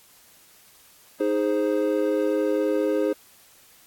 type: chord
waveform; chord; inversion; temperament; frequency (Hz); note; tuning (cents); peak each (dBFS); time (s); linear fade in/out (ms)
triangle; Ab major; second; equal; 311.1 / 415.3 / 523.3; Eb4 / Ab4 / C5; 0 / 0 / 0; -23; 1.2-3.13; 5
effects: white hiss -54 dBFS RMS until 3.86 s + AAC 64 kbps